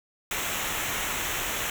pink noise with comb filter, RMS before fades -30 dBFS, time 0.31-1.7 s, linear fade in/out 2 ms, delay 0.21 ms, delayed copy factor -0.7, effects none

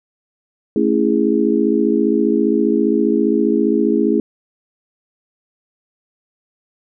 sine chord, A major seventh, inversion none, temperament just, 220 / 275 / 330 / 412.5 Hz, A3 / C#4 / E4 / G#4, 0 / -14 / +2 / -12 cents, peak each -18 dBFS, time 0.76-4.2 s, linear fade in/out 2 ms, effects none

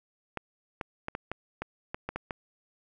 clicks, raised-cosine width 0.5 ms, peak -18 dBFS, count 10, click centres 0.373 / 0.812 / 1.084 / 1.151 / 1.316 / 1.62 / 1.945 / 2.09 / 2.16 / 2.308 s, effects none

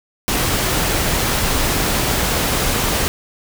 pink noise, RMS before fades -18 dBFS, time 0.28-3.08 s, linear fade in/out 0 ms, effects none

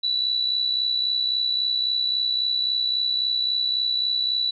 sine tone with amplitude modulation, 3951 Hz, B7, in tune, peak -18 dBFS, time 0.03-4.51 s, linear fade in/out 10 ms, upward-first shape sine, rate 63.7 Hz, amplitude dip 55%, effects none

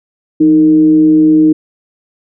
sine tone with frequency modulation, 311.1 Hz, D#4, in tune, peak -4 dBFS, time 0.4-1.53 s, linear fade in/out 10 ms, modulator 143 Hz, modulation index 0.28, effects none

